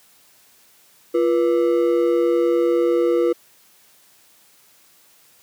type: ring-modulated tone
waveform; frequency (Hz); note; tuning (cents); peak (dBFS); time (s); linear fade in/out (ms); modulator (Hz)
triangle; 415.3; G#4; 0; -10; 1.14-3.33; 10; 69.8
effects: white hiss -54 dBFS RMS until 5.42 s + high-pass 100 Hz 12 dB/octave